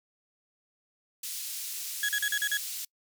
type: band-pass noise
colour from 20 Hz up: white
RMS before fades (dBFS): -37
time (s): 1.23-2.85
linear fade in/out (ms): 5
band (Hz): 3500 to 16000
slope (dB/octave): 12
type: tone bursts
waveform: 35% pulse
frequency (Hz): 1671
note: G#6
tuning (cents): +10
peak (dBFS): -24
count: 6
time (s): 2.03-2.572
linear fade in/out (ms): 2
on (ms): 57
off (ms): 40
effects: noise-tail reverb RT60 0.1 s tail -26 dB re dry